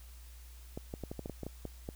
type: clicks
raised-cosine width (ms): 2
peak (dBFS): -26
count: 11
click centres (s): 0.775 / 0.939 / 1.037 / 1.115 / 1.193 / 1.259 / 1.297 / 1.433 / 1.466 / 1.653 / 1.889
effects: added 60 Hz sine -49 dBFS peak until 1.95 s + white hiss -60 dBFS RMS until 1.95 s

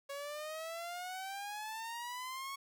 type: exponential sweep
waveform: sawtooth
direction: up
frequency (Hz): 554.4 to 1111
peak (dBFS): -37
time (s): 0.09-2.56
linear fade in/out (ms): 10
effects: none

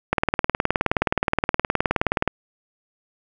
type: click train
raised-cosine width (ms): 0.5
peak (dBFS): -3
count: 42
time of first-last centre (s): 0.13-2.277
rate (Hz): 19.1
effects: none

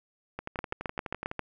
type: two click trains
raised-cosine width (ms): 0.5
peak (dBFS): -20 / -16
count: 12 / 7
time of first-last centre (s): 0.39-1.314 / 0.59-1.393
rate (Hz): 11.9 / 7.47
effects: none

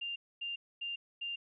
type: tone bursts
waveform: sine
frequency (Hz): 2794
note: F7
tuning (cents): 0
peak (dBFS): -36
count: 4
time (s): 0.01-1.36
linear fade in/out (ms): 10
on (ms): 150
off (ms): 250
effects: none

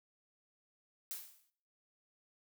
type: noise with exponential decay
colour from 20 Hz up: blue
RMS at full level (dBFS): -40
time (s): 1.11-1.5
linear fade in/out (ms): 0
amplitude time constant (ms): 84
effects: noise-tail reverb RT60 0.6 s tail -20 dB re dry

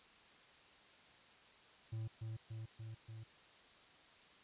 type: tone with echo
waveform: triangle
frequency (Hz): 111.3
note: A2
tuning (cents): +20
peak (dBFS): -38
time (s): 1.92-2.08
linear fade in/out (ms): 10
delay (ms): 290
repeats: 4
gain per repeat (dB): -2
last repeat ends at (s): 3.24
effects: white hiss -63 dBFS RMS until 4.43 s + resampled to 8000 Hz

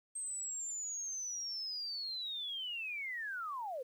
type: linear sweep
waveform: sine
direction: down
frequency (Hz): 8372 to 475.9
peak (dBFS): -38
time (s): 0.15-3.83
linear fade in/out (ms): 10
effects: 11-bit

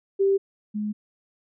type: tone pair in turn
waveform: sine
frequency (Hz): 392 / 210.3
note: G4 / G#3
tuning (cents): 0 / +22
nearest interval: major seventh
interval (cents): 1078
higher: first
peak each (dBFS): -17 / -25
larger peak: first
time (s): 0.19-0.38 / 0.74-0.93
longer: neither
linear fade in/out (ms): 20
effects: none

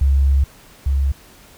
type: tone pair in turn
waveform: sine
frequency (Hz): 68.6 / 68.6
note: C#2 / C#2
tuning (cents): -17 / -17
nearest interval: unison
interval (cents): 0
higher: neither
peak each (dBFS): -11 / -14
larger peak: first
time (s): 0.01-0.44 / 0.86-1.12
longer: first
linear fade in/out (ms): 5
effects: pink hiss -46 dBFS RMS until 1.57 s

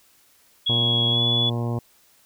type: tone with pitch glide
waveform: sine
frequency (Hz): 3341 to 3417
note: G#7 to G#7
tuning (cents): +10 to +49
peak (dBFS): -19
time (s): 0.66-1.5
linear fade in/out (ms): 10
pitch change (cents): +39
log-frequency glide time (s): 1.1-1.21
type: harmonic tone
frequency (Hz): 118.5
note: A#2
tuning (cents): +29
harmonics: 1 / 2 / 3 / 4 / 5 / 6 / 7 / 8 / 9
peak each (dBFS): -24 / -30 / -34 / -36 / -38 / -40 / -41 / -42 / -43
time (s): 0.69-1.79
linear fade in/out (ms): 5
effects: white hiss -58 dBFS RMS until 2.25 s

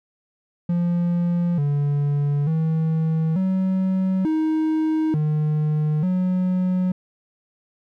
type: tone with pitch steps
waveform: triangle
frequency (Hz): 173.5 / 144 / 160.3 / 188.5 / 314.5 / 152.3 / 183.4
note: F3 / D3 / E3 / F#3 / D#4 / D#3 / F#3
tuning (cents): -11 / -34 / -48 / +32 / +19 / -37 / -15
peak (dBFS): -16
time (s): 0.69-6.92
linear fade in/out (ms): 5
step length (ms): 890
effects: none

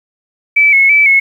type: tone with vibrato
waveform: sine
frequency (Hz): 2246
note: C#7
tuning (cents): +22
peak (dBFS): -5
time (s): 0.56-1.2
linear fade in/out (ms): 10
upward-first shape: square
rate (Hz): 3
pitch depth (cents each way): 48
effects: 7-bit

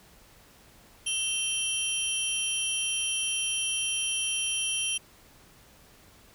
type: tone cluster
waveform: sine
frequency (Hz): 2701 / 3137 / 5780 / 10180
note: E7 / G7 / F#8 / D#9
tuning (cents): +42 / +1 / -41 / +39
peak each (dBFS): -34 / -30 / -36 / -29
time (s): 1.06-4.98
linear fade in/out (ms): 10
effects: tanh soft clip ceiling -21 dBFS + pink hiss -56 dBFS RMS until 6.34 s

